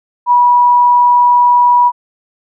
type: tone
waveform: sine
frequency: 973 Hz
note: B5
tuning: 26 cents flat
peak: -5 dBFS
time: 0.26-1.92 s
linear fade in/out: 50 ms
effects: none